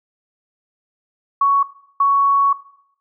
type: tone pair in turn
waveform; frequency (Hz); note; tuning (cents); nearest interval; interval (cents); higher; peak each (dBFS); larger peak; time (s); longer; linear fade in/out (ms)
sine; 1115 / 1115; C#6 / C#6; +10 / +10; unison; 0; neither; -11; neither; 1.41-1.63 / 2-2.53; second; 5
effects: noise-tail reverb RT60 0.7 s tail -17 dB re dry